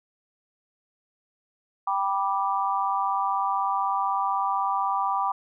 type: chord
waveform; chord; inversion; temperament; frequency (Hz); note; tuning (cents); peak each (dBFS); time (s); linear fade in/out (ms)
sine; G major; none; just; 784 / 980 / 1176; G5 / B5 / D6; 0 / -14 / +2; -27; 1.87-5.32; 5
effects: none